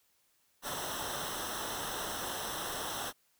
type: noise with comb filter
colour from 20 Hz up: pink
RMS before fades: -38 dBFS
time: 0.62-3.13 s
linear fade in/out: 50 ms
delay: 0.43 ms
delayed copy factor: -0.8
effects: white hiss -72 dBFS RMS until 3.39 s